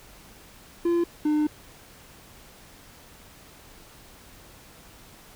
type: tone pair in turn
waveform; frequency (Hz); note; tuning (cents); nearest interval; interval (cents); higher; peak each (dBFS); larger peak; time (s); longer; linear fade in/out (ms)
triangle; 342.9 / 301.8; F4 / D4; -32 / +47; major second; 221; first; -18; neither; 0.85-1.04 / 1.25-1.47; second; 5
effects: pink hiss -50 dBFS RMS until 5.35 s